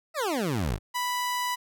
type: exponential sweep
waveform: 20% pulse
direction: down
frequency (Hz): 676 to 44.22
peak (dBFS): -21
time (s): 0.14-0.79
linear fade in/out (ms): 50
type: tone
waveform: sawtooth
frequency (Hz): 987.8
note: B5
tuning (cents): 0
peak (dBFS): -23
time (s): 0.94-1.56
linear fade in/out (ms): 20
effects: none